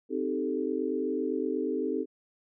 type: chord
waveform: sine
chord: A half-diminished seventh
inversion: first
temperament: equal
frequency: 261.6 / 311.1 / 392 / 440 Hz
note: C4 / Eb4 / G4 / A4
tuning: 0 / 0 / 0 / 0 cents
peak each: -33 dBFS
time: 0.09-2.06 s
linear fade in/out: 50 ms
effects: none